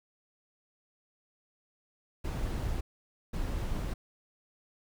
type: noise bursts at uneven times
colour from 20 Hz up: brown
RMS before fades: -33 dBFS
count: 2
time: 2.24-2.81 / 3.33-3.94 s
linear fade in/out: 10 ms
effects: none